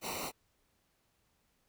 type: noise with comb filter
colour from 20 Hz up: pink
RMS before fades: -39 dBFS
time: 0.01-0.32 s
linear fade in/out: 50 ms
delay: 0.6 ms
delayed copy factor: -0.9
effects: pink hiss -75 dBFS RMS until 1.68 s